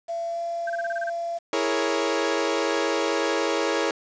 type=tone with pitch glide; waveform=sine; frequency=675 to 680.5 Hz; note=E5 to F5; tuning=+41 to -45 cents; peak=-26 dBFS; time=0.08-1.39 s; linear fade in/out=20 ms; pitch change=+14 cents; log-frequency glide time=0.27-0.4 s
type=tone bursts; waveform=sine; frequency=1568 Hz; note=G6; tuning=in tune; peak=-28 dBFS; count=8; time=0.67-1.098 s; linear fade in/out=5 ms; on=29 ms; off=28 ms
type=chord; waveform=sawtooth; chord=A# half-diminished seventh; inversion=second; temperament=equal; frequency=329.6 / 415.3 / 466.2 / 554.4 Hz; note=E4 / G#4 / A#4 / C#5; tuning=0 / 0 / 0 / 0 cents; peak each=-24 dBFS; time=1.53-3.91 s; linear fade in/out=2 ms
effects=resampled to 16000 Hz + 8-bit